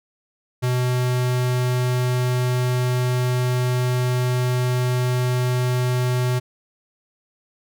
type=tone; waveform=square; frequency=125.2 Hz; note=B2; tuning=24 cents sharp; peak=-19 dBFS; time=0.62-6.4 s; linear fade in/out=20 ms; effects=none